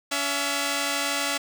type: tone pair together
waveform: 5% pulse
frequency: 282.7 / 670.5 Hz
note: C#4 / E5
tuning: +34 / +29 cents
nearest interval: octave + minor third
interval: 1495 cents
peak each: -16 dBFS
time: 0.11-1.38 s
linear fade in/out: 10 ms
effects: none